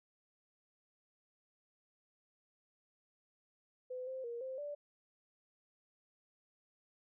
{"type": "tone with pitch steps", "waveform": "sine", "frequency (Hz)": [506, 522, 471.6, 523, 583], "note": ["B4", "C5", "A#4", "C5", "D5"], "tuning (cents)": [42, -4, 20, -1, -13], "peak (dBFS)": -40, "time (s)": [3.9, 4.75], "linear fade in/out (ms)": 10, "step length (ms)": 170, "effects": []}